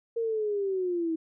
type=linear sweep; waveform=sine; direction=down; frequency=466.2 to 318.2 Hz; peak=-26 dBFS; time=0.16-1.16 s; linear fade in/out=10 ms; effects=none